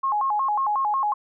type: tone with vibrato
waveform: sine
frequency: 950 Hz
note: A#5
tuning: 33 cents sharp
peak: -20 dBFS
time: 0.03-1.14 s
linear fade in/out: 10 ms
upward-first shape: square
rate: 5.5 Hz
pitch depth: 220 cents each way
effects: none